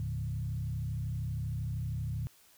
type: tone with frequency modulation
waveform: sine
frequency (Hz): 112.7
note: A2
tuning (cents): +42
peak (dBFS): -32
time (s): 0-2.27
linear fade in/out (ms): 0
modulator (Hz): 32.8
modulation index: 1.2
effects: white hiss -62 dBFS RMS until 2.57 s